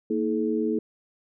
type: tone cluster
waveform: sine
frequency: 230.7 / 319.3 / 427.7 Hz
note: A#3 / D#4 / A4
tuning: -18 / +45 / -49 cents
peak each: -27 dBFS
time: 0.1-0.79 s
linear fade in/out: 5 ms
effects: none